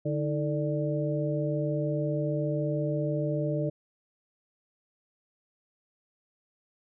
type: harmonic tone with a mistuned harmonic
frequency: 147.6 Hz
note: D3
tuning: 9 cents sharp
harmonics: 1 / 2 / 3 / 4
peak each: -29 / -33 / -35 / -32 dBFS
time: 0.05-3.7 s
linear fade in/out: 10 ms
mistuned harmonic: 2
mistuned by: +120 cents
effects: none